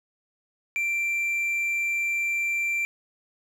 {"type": "tone", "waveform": "triangle", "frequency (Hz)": 2355, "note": "D7", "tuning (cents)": 4, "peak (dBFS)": -22, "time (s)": [0.76, 2.85], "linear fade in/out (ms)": 0, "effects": []}